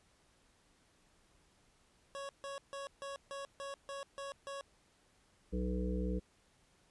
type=tone bursts; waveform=25% pulse; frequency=554.4 Hz; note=C#5; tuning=in tune; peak=-38 dBFS; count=9; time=2.15-4.61 s; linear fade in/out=0 ms; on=140 ms; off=150 ms
type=harmonic tone; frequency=61.74 Hz; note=B1; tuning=in tune; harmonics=1 / 3 / 5 / 7 / 8; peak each=-36 / -38 / -43 / -44 / -44 dBFS; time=5.52-6.2 s; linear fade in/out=20 ms
effects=pink hiss -70 dBFS RMS until 6.9 s + resampled to 24000 Hz